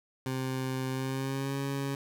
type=tone with pitch glide; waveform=20% pulse; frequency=130.81 to 138.19 Hz; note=C3 to C#3; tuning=0 to -5 cents; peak=-26 dBFS; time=0.26-1.95 s; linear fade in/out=2 ms; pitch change=+95 cents; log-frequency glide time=0.91-1.58 s; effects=none